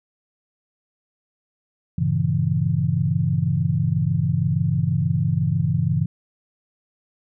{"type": "chord", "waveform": "sine", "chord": "G diminished seventh", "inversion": "none", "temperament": "equal", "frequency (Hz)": [98, 116.54, 138.59, 164.81], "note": ["G2", "Bb2", "Db3", "Fb3"], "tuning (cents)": [0, 0, 0, 0], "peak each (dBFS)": [-25, -26, -22, -22], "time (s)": [1.98, 6.06], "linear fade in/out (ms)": 5, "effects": []}